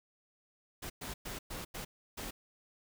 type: noise bursts at uneven times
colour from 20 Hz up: pink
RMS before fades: -42 dBFS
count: 6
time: 0.82-0.9 / 1.01-1.14 / 1.25-1.39 / 1.5-1.65 / 1.74-1.85 / 2.17-2.31 s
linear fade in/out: 10 ms
effects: none